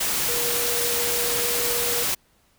sine tone in noise, 478.7 Hz, A#4, 46 cents sharp, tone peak -29 dBFS, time 0.28-2.04 s, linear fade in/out 10 ms, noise white, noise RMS -24 dBFS, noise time 0-2.15 s, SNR -8 dB, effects pink hiss -62 dBFS RMS until 2.58 s

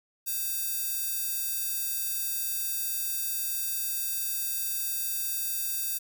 square tone with high-pass filter, 523.3 Hz, C5, in tune, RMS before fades -31 dBFS, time 0.26-5.99 s, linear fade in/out 20 ms, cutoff 11000 Hz, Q 0.55, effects none

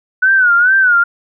sine tone with vibrato, 1480 Hz, F#6, in tune, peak -7 dBFS, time 0.22-1.04 s, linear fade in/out 10 ms, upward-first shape sine, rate 2.3 Hz, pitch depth 110 cents each way, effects none

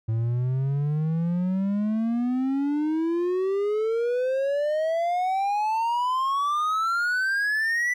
triangle exponential sweep, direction up, 110 to 1990 Hz, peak -20 dBFS, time 0.08-7.94 s, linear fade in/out 10 ms, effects none

